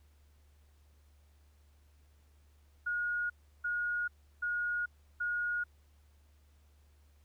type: tone bursts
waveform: sine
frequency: 1440 Hz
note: F#6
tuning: 47 cents flat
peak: -31 dBFS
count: 4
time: 2.86-5.64 s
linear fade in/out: 10 ms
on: 440 ms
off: 340 ms
effects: added 73 Hz sine -61 dBFS peak until 7.24 s + pink hiss -73 dBFS RMS until 7.24 s